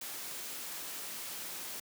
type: noise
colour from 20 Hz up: white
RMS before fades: -42 dBFS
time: 0.01-1.8 s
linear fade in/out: 5 ms
effects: high-pass 150 Hz 12 dB/octave